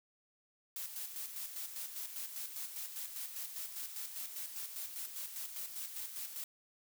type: noise with tremolo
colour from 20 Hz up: blue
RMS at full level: -42 dBFS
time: 0.76-6.44 s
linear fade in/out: 2 ms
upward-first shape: square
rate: 5 Hz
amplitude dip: 50%
effects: none